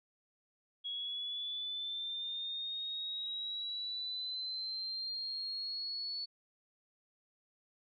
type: linear sweep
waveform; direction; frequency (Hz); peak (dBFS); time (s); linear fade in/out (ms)
sine; up; 3322 to 4435; -37; 0.84-6.26; 20
effects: none